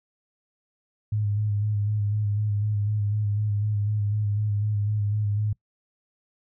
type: tone with vibrato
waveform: sine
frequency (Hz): 104.4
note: G#2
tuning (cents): +10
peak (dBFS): -22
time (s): 1.12-5.53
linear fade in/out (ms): 5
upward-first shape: square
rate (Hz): 4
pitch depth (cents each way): 28
effects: noise-tail reverb RT60 0.1 s tail -23 dB re dry